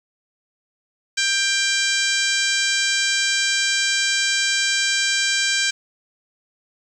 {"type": "harmonic tone", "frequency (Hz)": 790, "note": "G5", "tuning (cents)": 13, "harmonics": [2, 3, 4, 5, 6, 7, 8, 9, 10], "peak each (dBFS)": [-23, -25, -26, -27, -28, -28, -29, -30, -30], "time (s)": [1.17, 5.71], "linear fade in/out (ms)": 10, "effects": ["8-bit"]}